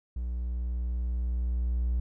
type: tone with level ramp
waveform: triangle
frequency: 60.4 Hz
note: B1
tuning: 38 cents flat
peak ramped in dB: -28 to -22 dBFS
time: 0.16-2 s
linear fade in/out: 5 ms
effects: tanh soft clip ceiling -18 dBFS